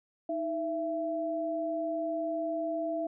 sine tone pair together, 315.3 / 668.1 Hz, D#4 / E5, +23 / +23 cents, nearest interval octave + minor second, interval 1300 cents, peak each -35 / -31 dBFS, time 0.29-3.07 s, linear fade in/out 5 ms, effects none

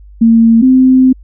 sine tone pair in turn, 228 / 258.9 Hz, A#3 / C4, -38 / -18 cents, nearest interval major second, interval 220 cents, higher second, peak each -3 dBFS, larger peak neither, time 0.21-0.62 / 0.62-1.13 s, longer second, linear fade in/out 10 ms, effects added 50 Hz sine -33 dBFS peak until 1.23 s

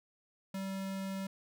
square tone, 193.1 Hz, G3, 26 cents flat, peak -37 dBFS, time 0.54-1.27 s, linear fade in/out 5 ms, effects none

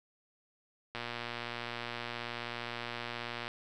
click train, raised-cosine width 0.3 ms, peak -22 dBFS, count 302, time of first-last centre 0.95-3.479 s, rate 119 Hz, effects none

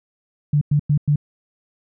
sine tone bursts, 146.83 Hz, D3, in tune, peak -13 dBFS, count 4, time 0.53-1.159 s, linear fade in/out 5 ms, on 83 ms, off 99 ms, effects none

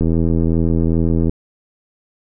click train, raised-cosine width 3 ms, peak -5 dBFS, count 107, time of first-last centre 0.01-1.295 s, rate 82.5 Hz, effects none

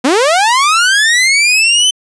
sawtooth linear sweep, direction up, 234.3 to 3083 Hz, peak -4 dBFS, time 0.04-1.91 s, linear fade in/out 10 ms, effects resampled to 22050 Hz

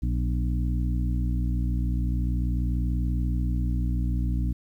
harmonic tone with a mistuned harmonic, 60.4 Hz, B1, 38 cents flat, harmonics 1 / 2 / 3 / 4 / 5, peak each -24 / -30 / -34 / -36 / -38 dBFS, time 0.02-4.53 s, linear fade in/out 10 ms, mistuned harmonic 4, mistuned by +44 cents, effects 10-bit

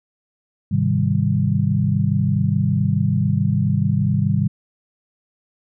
sine chord, Ab major seventh, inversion none, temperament equal, 103.83 / 130.81 / 155.56 / 196 Hz, Ab2 / C3 / Eb3 / G3, 0 / 0 / 0 / 0 cents, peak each -21 dBFS, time 0.71-4.48 s, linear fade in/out 10 ms, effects none

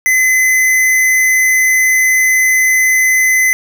square tone, 2033 Hz, B6, 50 cents sharp, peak -9 dBFS, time 0.06-3.53 s, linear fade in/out 0 ms, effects none

